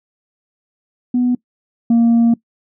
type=tone pair in turn; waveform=sine; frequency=246.9 / 232.8 Hz; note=B3 / A#3; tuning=0 / -2 cents; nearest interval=minor second; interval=102 cents; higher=first; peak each=-11 / -6 dBFS; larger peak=second; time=1.14-1.35 / 1.9-2.34 s; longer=second; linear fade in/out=5 ms; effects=noise-tail reverb RT60 0.1 s tail -22 dB re dry + tanh soft clip ceiling -8 dBFS